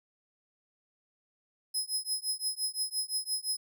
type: tone with tremolo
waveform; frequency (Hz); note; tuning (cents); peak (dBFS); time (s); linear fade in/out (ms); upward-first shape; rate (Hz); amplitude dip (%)
20% pulse; 5100; D#8; +42; -22; 1.74-3.57; 10; triangle; 5.8; 100
effects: none